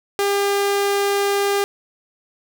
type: tone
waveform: sawtooth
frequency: 401.3 Hz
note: G4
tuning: 41 cents sharp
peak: -13 dBFS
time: 0.19-1.64 s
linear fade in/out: 0 ms
effects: none